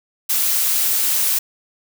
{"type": "noise", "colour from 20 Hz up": "blue", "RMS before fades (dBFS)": -18, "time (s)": [0.29, 1.39], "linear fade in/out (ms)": 10, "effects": []}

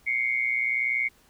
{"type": "tone pair together", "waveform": "sine", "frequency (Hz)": [2108, 2229], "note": ["C7", "C#7"], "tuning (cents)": [12, 9], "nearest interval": "minor second", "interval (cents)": 97, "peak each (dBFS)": -26, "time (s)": [0.06, 1.09], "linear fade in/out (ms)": 20, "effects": ["pink hiss -60 dBFS RMS until 1.29 s"]}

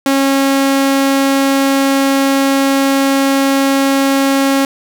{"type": "tone", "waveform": "sawtooth", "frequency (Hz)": 273.2, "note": "C#4", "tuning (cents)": -25, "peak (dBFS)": -6, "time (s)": [0.06, 4.65], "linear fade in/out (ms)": 2, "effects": []}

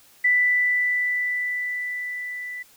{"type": "tone with level ramp", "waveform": "sine", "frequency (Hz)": 1982, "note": "B6", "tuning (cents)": 6, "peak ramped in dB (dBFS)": [-15, -31], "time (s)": [0.24, 2.63], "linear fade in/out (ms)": 10, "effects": ["white hiss -54 dBFS RMS until 2.76 s"]}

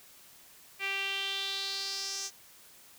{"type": "tone with band-pass filter sweep", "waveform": "sawtooth", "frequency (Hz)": 392, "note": "G4", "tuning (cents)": 0, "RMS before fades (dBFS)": -35, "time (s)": [0.79, 2.31], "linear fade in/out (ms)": 50, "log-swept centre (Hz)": [2400, 6200], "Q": 4.3, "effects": ["white hiss -56 dBFS RMS until 2.98 s"]}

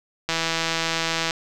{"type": "click train", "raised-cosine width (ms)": 0.2, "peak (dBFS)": -6, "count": 168, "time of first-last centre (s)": [0.29, 1.308], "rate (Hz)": 164, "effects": []}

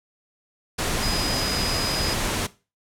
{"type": "tone in noise", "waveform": "sine", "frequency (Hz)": 4970, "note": "D#8", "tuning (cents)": -3, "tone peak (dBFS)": -27, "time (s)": [1.02, 2.14], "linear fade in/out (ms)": 10, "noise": "pink", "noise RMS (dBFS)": -25, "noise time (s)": [0.78, 2.47], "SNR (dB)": -5, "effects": ["noise-tail reverb RT60 0.3 s tail -18 dB re dry", "low-pass 11000 Hz 12 dB/octave"]}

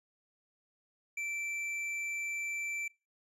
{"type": "tone with hard clipping", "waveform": "triangle", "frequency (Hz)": 2336, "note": "D7", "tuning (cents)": -10, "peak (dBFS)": -36, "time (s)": [1.17, 2.88], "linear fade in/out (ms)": 5, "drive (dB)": 10, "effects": ["noise-tail reverb RT60 0.3 s tail -25 dB re dry", "resampled to 32000 Hz"]}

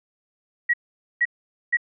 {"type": "tone bursts", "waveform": "sine", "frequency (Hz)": 1916, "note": "A#6", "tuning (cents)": 47, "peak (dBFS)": -16, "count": 3, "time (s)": [0.69, 1.771], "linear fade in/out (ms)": 10, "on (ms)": 47, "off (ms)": 470, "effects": []}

